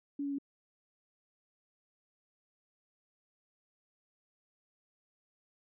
sine tone with pitch steps, 284.1 / 281.5 / 278.9 Hz, C#4 / C#4 / C#4, +43 / +27 / +11 cents, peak -33 dBFS, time 0.19-0.385 s, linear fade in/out 5 ms, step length 65 ms, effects none

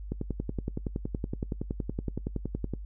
click train, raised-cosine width 3 ms, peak -18 dBFS, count 29, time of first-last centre 0.12-2.737 s, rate 10.7 Hz, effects noise-tail reverb RT60 0.1 s tail -22 dB re dry + added 50 Hz sine -37 dBFS peak until 2.85 s

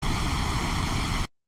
pink noise with comb filter, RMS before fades -25 dBFS, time 0.02-1.26 s, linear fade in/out 10 ms, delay 0.93 ms, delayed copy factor +1, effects low-pass 6000 Hz 12 dB/octave + Opus 24 kbps

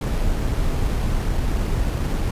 brown noise with sample-and-hold, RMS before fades -21 dBFS, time 0.01-2.31 s, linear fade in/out 5 ms, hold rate 7350 Hz, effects resampled to 32000 Hz

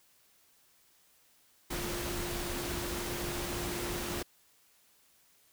sine tone in noise, 350.5 Hz, F4, 6 cents sharp, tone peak -40 dBFS, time 1.7-4.23 s, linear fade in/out 10 ms, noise pink, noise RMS -37 dBFS, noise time 1.7-4.23 s, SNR -6 dB, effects white hiss -66 dBFS RMS until 5.52 s

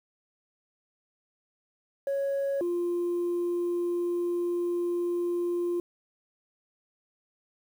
sine tone pair in turn, 554 / 349 Hz, C#5 / F4, -1 / -1 cents, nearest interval minor sixth, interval 800 cents, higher first, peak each -24 dBFS, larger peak neither, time 2.07-2.61 / 2.61-5.8 s, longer second, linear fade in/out 2 ms, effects tanh soft clip ceiling -24 dBFS + 9-bit

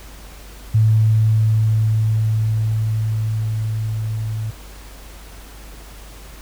sine tone with level ramp, 109.7 Hz, A2, 5 cents flat, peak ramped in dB -10 to -21 dBFS, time 0.74-4.51 s, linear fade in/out 10 ms, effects added 50 Hz sine -37 dBFS peak until 6.41 s + pink hiss -42 dBFS RMS until 6.41 s

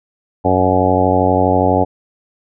harmonic tone with a mistuned harmonic, 92.4 Hz, F#2, 2 cents flat, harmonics 1 / 2 / 3 / 4 / 5 / 6 / 7 / 8 / 9, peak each -19 / -22 / -18 / -22 / -19 / -19 / -20 / -18 / -19 dBFS, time 0.44-1.85 s, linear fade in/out 20 ms, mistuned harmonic 9, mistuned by +30 cents, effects none

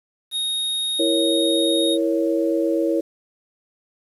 square tone, 3732 Hz, A#7, 1 cent sharp, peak -22 dBFS, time 0.31-1.98 s, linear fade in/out 50 ms
sine chord, A# diminished, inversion second, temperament equal, 329.6 / 466.2 / 554.4 Hz, E4 / A#4 / C#5, 0 / 0 / 0 cents, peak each -20 / -24 / -23 dBFS, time 0.99-3.01 s, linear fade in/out 10 ms
effects resampled to 32000 Hz + 8-bit

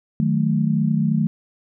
sine chord, D# diminished, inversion none, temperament equal with one note detuned, 155.56 / 185 / 218.7 Hz, D#3 / F#3 / A3, 0 / 0 / -10 cents, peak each -20 / -23 / -20 dBFS, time 0.2-1.27 s, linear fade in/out 0 ms, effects none

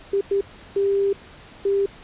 sine tone bursts at uneven times, 396.5 Hz, G4, 20 cents sharp, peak -17 dBFS, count 4, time 0.13-0.21 / 0.31-0.41 / 0.76-1.13 / 1.65-1.86 s, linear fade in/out 5 ms, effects pink hiss -45 dBFS RMS until 2.03 s + resampled to 8000 Hz

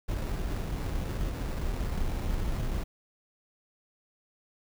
brown noise with sample-and-hold, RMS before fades -31 dBFS, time 0.08-2.84 s, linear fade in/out 10 ms, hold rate 3150 Hz, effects none

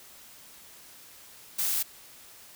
blue noise, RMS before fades -28 dBFS, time 1.58-1.83 s, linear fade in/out 10 ms, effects white hiss -51 dBFS RMS until 2.55 s

